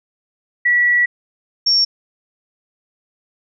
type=tone pair in turn; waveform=sine; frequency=1942 / 5493 Hz; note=B6 / F8; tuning=-30 / -30 cents; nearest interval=octave + tritone; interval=1800 cents; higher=second; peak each=-11 dBFS; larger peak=neither; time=0.65-1.06 / 1.66-1.85 s; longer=first; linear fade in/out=10 ms; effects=none